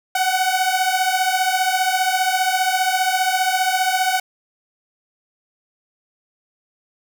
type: beating tone pair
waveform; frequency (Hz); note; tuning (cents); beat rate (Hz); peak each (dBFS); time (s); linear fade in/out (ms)
sawtooth; 740 / 755; F#5 / F#5; 0 / +35; 15; -16; 0.15-4.2; 5
effects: none